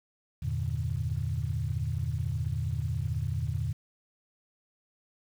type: chord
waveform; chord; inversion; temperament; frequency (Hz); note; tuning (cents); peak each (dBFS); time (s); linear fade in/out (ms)
sine; E half-diminished seventh; none; equal; 82.41 / 98 / 116.54 / 146.83; E2 / G2 / Bb2 / D3; 0 / 0 / 0 / 0; -33 / -36 / -32 / -34; 0.42-3.73; 10
effects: tanh soft clip ceiling -18 dBFS + 9-bit